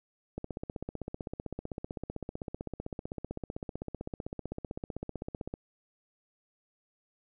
click train, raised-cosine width 2 ms, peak -23 dBFS, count 82, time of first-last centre 0.38-5.539 s, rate 15.7 Hz, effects none

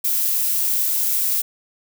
violet noise, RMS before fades -20 dBFS, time 0.04-1.42 s, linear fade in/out 10 ms, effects none

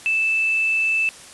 sine tone with quantisation, 2637 Hz, E7, in tune, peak -17 dBFS, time 0.06-1.09 s, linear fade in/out 0 ms, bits 7, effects white hiss -42 dBFS RMS until 1.33 s + resampled to 24000 Hz

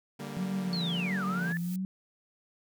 sawtooth chord, G minor, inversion second, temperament equal with one note detuned, 144.89 / 196 / 233.1 Hz, D3 / G3 / Bb3, -23 / 0 / 0 cents, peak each -38 dBFS, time 0.19-1.53 s, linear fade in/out 10 ms
sine tone with vibrato, 180 Hz, F#3, 47 cents flat, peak -30 dBFS, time 0.37-1.85 s, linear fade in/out 0 ms, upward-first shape sine, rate 1.5 Hz, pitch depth 99 cents each way
sine linear two-way sweep, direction down then up, 4435 to 1174.7 to 1778 Hz, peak -33 dBFS, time 0.73-1.57 s, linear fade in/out 0 ms, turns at 1.25 s
blue noise with exponential growth, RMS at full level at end -45 dBFS, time 0.74-1.76 s, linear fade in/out 2 ms, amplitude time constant 220 ms
effects none

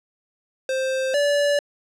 square tone pair in turn, 525 / 577.2 Hz, C5 / D5, +6 / -30 cents, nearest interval major second, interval 164 cents, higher second, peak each -22 / -18 dBFS, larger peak second, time 0.69-1.14 / 1.14-1.59 s, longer neither, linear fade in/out 2 ms, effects low-pass 8000 Hz 12 dB/octave

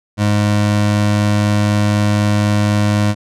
25% pulse tone, 104 Hz, G#2, 3 cents sharp, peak -8 dBFS, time 0.17-3.15 s, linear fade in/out 50 ms, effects low-pass 9000 Hz 12 dB/octave

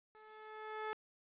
15% pulse tone with level ramp, 432.2 Hz, A4, 31 cents flat, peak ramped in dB -52 to -31 dBFS, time 0.15-0.93 s, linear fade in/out 0 ms, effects resampled to 8000 Hz + 12-bit

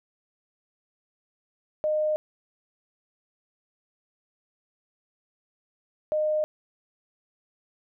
sine tone pair in turn, 613 / 613 Hz, D#5 / D#5, -26 / -26 cents, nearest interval unison, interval 0 cents, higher neither, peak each -22 dBFS, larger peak neither, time 1.84-2.16 / 6.12-6.44 s, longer neither, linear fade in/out 0 ms, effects none

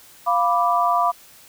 sine chord, B diminished, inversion second, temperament equal, 698.5 / 987.8 / 1174.7 Hz, F5 / B5 / D6, 0 / 0 / 0 cents, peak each -20 / -21 / -20 dBFS, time 0.26-1.12 s, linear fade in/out 20 ms, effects white hiss -48 dBFS RMS until 1.48 s

